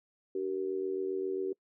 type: tone with amplitude modulation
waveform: sine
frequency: 381.8 Hz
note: G4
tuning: 46 cents flat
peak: -27 dBFS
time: 0.35-1.53 s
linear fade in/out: 5 ms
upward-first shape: sine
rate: 87.5 Hz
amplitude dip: 80%
effects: noise-tail reverb RT60 0.1 s tail -25 dB re dry